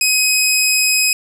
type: tone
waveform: 15% pulse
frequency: 2527 Hz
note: D#7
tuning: 26 cents sharp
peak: -5 dBFS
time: 0.01-1.13 s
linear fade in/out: 2 ms
effects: none